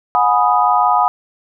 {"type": "chord", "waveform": "sine", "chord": "G# minor seventh", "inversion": "third", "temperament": "equal with one note detuned", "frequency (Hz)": [724.8, 830.6, 987.8, 1244.5], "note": ["F#5", "G#5", "B5", "D#6"], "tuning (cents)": [-36, 0, 0, 0], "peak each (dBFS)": -16, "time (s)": [0.15, 1.08], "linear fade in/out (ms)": 0, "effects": []}